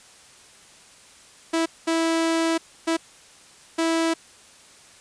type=tone bursts at uneven times; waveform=sawtooth; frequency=328.1 Hz; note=E4; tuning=8 cents flat; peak=-16 dBFS; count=4; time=1.53-1.66 / 1.87-2.58 / 2.87-2.97 / 3.78-4.14 s; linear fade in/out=10 ms; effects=white hiss -50 dBFS RMS until 5 s + resampled to 22050 Hz